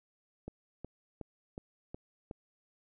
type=click train; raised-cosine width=2 ms; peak=-28 dBFS; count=6; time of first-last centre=0.48-2.312 s; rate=2.73 Hz; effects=none